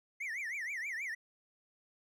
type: tone with vibrato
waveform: triangle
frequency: 2042 Hz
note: C7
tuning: 43 cents flat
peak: -35 dBFS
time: 0.2-1.15 s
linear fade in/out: 10 ms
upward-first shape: triangle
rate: 6.3 Hz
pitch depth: 290 cents each way
effects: none

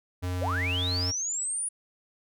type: tone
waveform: square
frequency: 90.2 Hz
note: F#2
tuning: 44 cents flat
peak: -29 dBFS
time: 0.22-1.12 s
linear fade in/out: 20 ms
type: linear sweep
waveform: sine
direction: up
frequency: 441 to 9840 Hz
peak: -28 dBFS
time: 0.41-1.69 s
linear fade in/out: 10 ms
effects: none

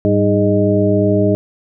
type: harmonic tone with a mistuned harmonic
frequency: 103 Hz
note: G#2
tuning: 14 cents flat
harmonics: 1 / 2 / 3 / 4 / 6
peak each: -17 / -17 / -17 / -17 / -17 dBFS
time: 0.05-1.35 s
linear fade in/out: 0 ms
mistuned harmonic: 2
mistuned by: -80 cents
effects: none

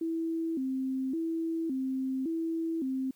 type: tone with vibrato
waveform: sine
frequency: 293.7 Hz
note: D4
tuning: in tune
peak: -29 dBFS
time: 0.01-3.11 s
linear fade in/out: 5 ms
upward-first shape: square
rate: 0.89 Hz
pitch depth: 190 cents each way
effects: white hiss -67 dBFS RMS until 3.15 s

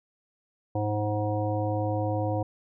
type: harmonic tone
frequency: 105.2 Hz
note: G#2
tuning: 23 cents sharp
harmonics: 1 / 3 / 5 / 7 / 9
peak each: -28 / -32 / -31 / -33 / -39 dBFS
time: 0.75-2.43 s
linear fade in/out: 5 ms
effects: none

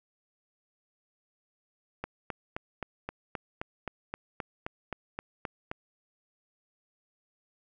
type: click train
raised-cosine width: 0.5 ms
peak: -19 dBFS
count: 15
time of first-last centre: 2.04-5.715 s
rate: 3.81 Hz
effects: none

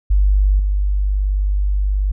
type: tone with level steps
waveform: sine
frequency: 49.36 Hz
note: G1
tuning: 13 cents sharp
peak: -10 / -14 dBFS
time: 0.1-2.12 s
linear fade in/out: 10 ms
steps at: 0.59 s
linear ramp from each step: 5 ms
effects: none

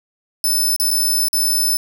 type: tone with dropouts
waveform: 10% pulse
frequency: 5274 Hz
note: E8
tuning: in tune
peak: -9 dBFS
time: 0.44-1.77 s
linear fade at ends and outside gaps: 1 ms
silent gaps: 0.763-0.799 / 0.906-0.912 / 1.284-1.33 s
effects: none

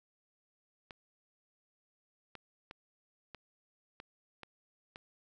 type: clicks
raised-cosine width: 0.3 ms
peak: -30 dBFS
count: 7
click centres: 0.908 / 2.353 / 2.711 / 3.347 / 4.001 / 4.433 / 4.959 s
effects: none

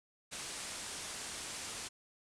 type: low-pass noise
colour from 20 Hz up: white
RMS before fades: -44 dBFS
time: 0.31-1.89 s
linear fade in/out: 20 ms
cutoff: 9800 Hz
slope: 48 dB/octave
effects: none

